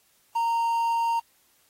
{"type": "tone with quantisation", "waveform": "triangle", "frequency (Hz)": 925, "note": "A#5", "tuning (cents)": -14, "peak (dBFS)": -20, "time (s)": [0.35, 1.2], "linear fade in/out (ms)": 10, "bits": 8, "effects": ["white hiss -64 dBFS RMS until 1.69 s", "AAC 48 kbps"]}